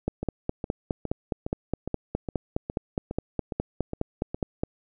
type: two click trains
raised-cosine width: 2 ms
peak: -12 / -17 dBFS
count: 23 / 11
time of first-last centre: 0.08-4.635 / 0.23-4.345 s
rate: 4.83 / 2.43 Hz
effects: none